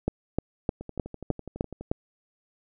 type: two click trains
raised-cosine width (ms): 2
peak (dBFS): -11 / -24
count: 7 / 13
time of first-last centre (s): 0.08-1.915 / 0.81-1.81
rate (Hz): 3.27 / 12
effects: none